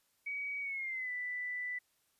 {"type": "tone with pitch glide", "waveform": "sine", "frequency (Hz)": [2265, 1983.2], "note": ["C#7", "B6"], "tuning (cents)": [37, 7], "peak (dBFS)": -36, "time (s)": [0.26, 1.79], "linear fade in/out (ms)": 10, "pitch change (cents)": -230, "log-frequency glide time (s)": [0.61, 1.11], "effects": ["white hiss -75 dBFS RMS until 2.19 s", "resampled to 32000 Hz"]}